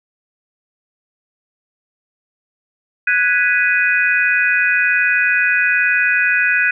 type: chord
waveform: sine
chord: G# minor seventh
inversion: third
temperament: equal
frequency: 1480 / 1661.2 / 1975.5 / 2489 Hz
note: F#6 / G#6 / B6 / D#7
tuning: 0 / 0 / 0 / 0 cents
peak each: -16 / -18 / -22 / -17 dBFS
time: 3.07-6.71 s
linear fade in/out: 5 ms
effects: none